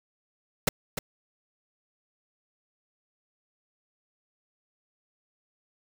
pink noise with echo, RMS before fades -22 dBFS, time 0.67-0.69 s, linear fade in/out 5 ms, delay 300 ms, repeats 1, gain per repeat -9 dB, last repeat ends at 0.99 s, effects none

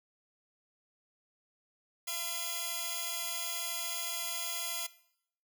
5% pulse tone cluster, 682 / 1016 / 2416 / 3331 Hz, F5 / B5 / D7 / G#7, -41 / +49 / +48 / +4 cents, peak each -30 dBFS, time 2.07-4.87 s, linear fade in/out 10 ms, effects noise-tail reverb RT60 0.7 s tail -19 dB re dry

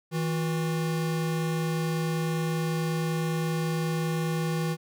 square tone pair together, 161.7 / 360.8 Hz, E3 / F#4, -33 / -44 cents, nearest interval octave + major second, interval 1389 cents, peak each -27 / -36 dBFS, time 0.11-4.77 s, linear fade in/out 50 ms, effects none

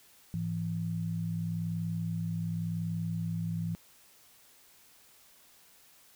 sine tone pair together, 106.6 / 167.52 Hz, G#2 / E3, +46 / +28 cents, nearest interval minor sixth, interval 782 cents, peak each -36 / -32 dBFS, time 0.34-3.75 s, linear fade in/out 0 ms, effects white hiss -60 dBFS RMS until 6.15 s

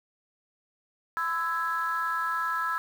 sine chord, E major, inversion second, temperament equal with one note detuned, 1013.2 / 1318.5 / 1661.2 Hz, B5 / E6 / G#6, +44 / 0 / 0 cents, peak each -32 / -28 / -31 dBFS, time 1.17-2.78 s, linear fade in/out 0 ms, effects tanh soft clip ceiling -19 dBFS + 8-bit

